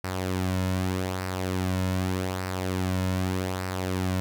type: tone with flanger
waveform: sawtooth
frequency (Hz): 92.8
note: F#2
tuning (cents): +6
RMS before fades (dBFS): -28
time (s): 0.04-4.2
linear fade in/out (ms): 0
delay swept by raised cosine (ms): 0.29 to 2.59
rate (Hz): 0.83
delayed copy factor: -0.5
effects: none